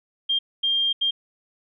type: tone bursts at uneven times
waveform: sine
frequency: 3200 Hz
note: G7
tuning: 35 cents sharp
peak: -19 dBFS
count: 3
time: 0.29-0.39 / 0.63-0.93 / 1.01-1.11 s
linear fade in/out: 10 ms
effects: none